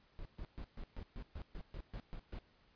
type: noise bursts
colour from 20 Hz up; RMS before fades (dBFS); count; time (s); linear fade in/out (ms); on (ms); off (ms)
brown; -45; 12; 0.19-2.388; 0; 64; 130
effects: pink hiss -70 dBFS RMS until 2.75 s + resampled to 11025 Hz